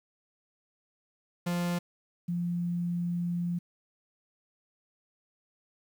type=tone pair in turn; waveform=45% pulse / sine; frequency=174.61 / 173.96 Hz; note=F3 / F3; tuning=0 / -6 cents; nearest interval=unison; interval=6 cents; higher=first; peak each=-28 dBFS; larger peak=neither; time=1.46-1.79 / 2.28-3.59 s; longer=second; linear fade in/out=10 ms; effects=10-bit